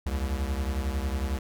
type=beating tone pair; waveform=square; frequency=66.3 / 77.3 Hz; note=C2 / D#2; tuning=+23 / -11 cents; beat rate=11 Hz; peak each=-29 / -33 dBFS; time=0.06-1.39 s; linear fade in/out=5 ms; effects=none

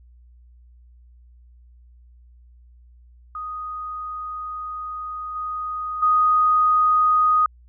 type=tone with level steps; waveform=sine; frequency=1244.5 Hz; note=D#6; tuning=in tune; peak=-28 / -25 / -14 dBFS; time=3.35-7.46 s; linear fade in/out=2 ms; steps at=5.35 / 6.02 s; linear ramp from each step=10 ms; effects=added 60 Hz sine -47 dBFS peak until 7.68 s

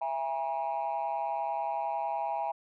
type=tone cluster; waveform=sine; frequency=666 / 816 / 955 Hz; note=E5 / G#5 / A#5; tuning=+18 / -31 / +42 cents; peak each=-34 / -31 / -34 dBFS; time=0.01-2.52 s; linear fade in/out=10 ms; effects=tanh soft clip ceiling -25 dBFS

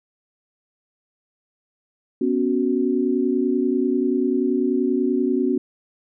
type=chord; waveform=sine; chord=B suspended second; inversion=none; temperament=equal; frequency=246.9 / 277.2 / 370 Hz; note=B3 / C#4 / F#4; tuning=0 / 0 / 0 cents; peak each=-22 dBFS; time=2.21-5.58 s; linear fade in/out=5 ms; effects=none

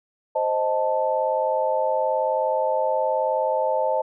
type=chord; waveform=sine; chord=A diminished; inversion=first; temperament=equal; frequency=523.3 / 622.3 / 880 Hz; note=C5 / Eb5 / A5; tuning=0 / 0 / 0 cents; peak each=-24 dBFS; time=0.35-4.02 s; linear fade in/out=10 ms; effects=none

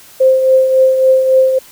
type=tone with tremolo; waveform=sine; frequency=523.3 Hz; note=C5; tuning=in tune; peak=-4 dBFS; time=0.2-1.59 s; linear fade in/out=10 ms; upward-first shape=triangle; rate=3.6 Hz; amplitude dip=55%; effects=white hiss -40 dBFS RMS until 1.71 s

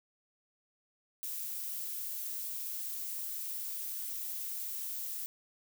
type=noise; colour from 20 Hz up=violet; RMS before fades=-39 dBFS; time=1.23-5.26 s; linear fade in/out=0 ms; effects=none

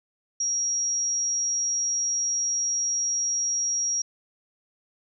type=tone; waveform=sine; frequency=5660 Hz; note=F8; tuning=22 cents sharp; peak=-23 dBFS; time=0.4-4.02 s; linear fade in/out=5 ms; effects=none

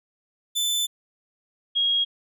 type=tone pair in turn; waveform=sawtooth / sine; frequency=3520 / 3281 Hz; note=A7 / G#7; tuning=0 / -22 cents; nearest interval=minor second; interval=122 cents; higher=first; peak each=-19 dBFS; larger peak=neither; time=0.55-0.87 / 1.75-2.05 s; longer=first; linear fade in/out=20 ms; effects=none

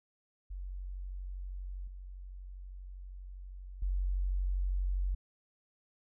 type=tone with level steps; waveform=sine; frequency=46.25 Hz; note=F#1; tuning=in tune; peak=-38 / -43 / -29 dBFS; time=0.5-5.15 s; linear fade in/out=10 ms; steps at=1.87 / 3.82 s; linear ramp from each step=5 ms; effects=none

